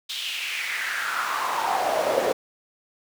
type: noise with high-pass filter sweep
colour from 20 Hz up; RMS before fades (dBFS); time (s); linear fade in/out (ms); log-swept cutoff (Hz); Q
brown; -26; 0.09-2.33; 10; 3500 to 480; 4.2
effects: none